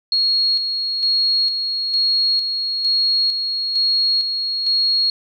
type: tone with tremolo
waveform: sine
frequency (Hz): 4300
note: C8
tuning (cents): +47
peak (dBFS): -14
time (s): 0.12-5.1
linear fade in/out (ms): 2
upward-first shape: square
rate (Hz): 1.1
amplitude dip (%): 45
effects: none